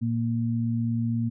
sine tone pair together, 115.8 / 232.1 Hz, A#2 / A#3, -11 / -7 cents, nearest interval octave, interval 1204 cents, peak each -26 dBFS, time 0.01-1.3 s, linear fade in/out 20 ms, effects none

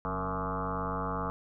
sine tone with frequency modulation, 659.3 Hz, E5, in tune, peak -30 dBFS, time 0.05-1.3 s, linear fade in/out 0 ms, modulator 97.6 Hz, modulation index 6.6, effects none

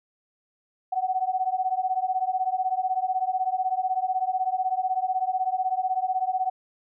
sine beating tone pair, 740 / 756 Hz, F#5 / F#5, 0 / +37 cents, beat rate 16 Hz, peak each -26 dBFS, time 0.92-6.5 s, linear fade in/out 10 ms, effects none

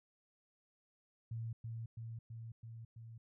sine tone with echo, 114.1 Hz, A#2, 37 cents flat, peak -39 dBFS, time 1.31-1.53 s, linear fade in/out 5 ms, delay 330 ms, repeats 5, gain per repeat -2 dB, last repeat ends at 3.18 s, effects none

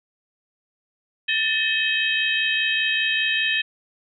sine tone cluster, 1766 / 1831 / 2559 / 3153 / 3799 Hz, A6 / A#6 / D#7 / G7 / A#7, +6 / -32 / +48 / +9 / +32 cents, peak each -25 / -32 / -23 / -25 / -30 dBFS, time 1.28-3.62 s, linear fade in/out 10 ms, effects none

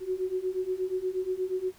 sine beating tone pair, 366.4 / 374.8 Hz, F#4 / F#4, -17 / +22 cents, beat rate 8.4 Hz, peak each -32 / -30 dBFS, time 0-1.73 s, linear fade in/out 50 ms, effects pink hiss -57 dBFS RMS until 1.78 s

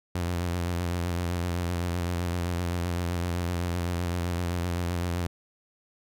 sawtooth tone with vibrato, 87.31 Hz, F2, in tune, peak -23 dBFS, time 0.15-5.27 s, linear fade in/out 5 ms, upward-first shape sine, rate 7.8 Hz, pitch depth 43 cents each way, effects none

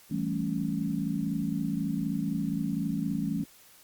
sine chord, A dominant seventh, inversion second, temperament equal, 164.81 / 196 / 220 / 277.2 Hz, E3 / G3 / A3 / C#4, 0 / 0 / 0 / 0 cents, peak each -33 dBFS, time 0.11-3.44 s, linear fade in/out 5 ms, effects white hiss -56 dBFS RMS until 3.83 s + Opus 48 kbps

